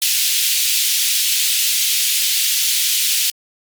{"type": "high-pass noise", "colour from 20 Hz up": "pink", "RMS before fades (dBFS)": -17, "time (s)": [0.02, 3.3], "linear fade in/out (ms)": 0, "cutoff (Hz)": 2800, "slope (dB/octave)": 24, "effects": ["Opus 48 kbps"]}